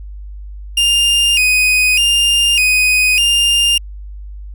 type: tone with vibrato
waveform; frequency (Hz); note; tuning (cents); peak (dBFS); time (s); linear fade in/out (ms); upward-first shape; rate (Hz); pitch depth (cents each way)
40% pulse; 2648; E7; +7; -9; 0.77-3.78; 5; square; 0.83; 100
effects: added 50 Hz sine -27 dBFS peak until 4.54 s